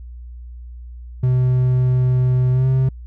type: tone with pitch glide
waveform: triangle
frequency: 126.8 to 131.12 Hz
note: B2 to C3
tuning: +46 to +4 cents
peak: -11 dBFS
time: 1.23-2.89 s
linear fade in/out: 5 ms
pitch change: +58 cents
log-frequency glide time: 2.52-2.67 s
effects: added 60 Hz sine -32 dBFS peak until 3.06 s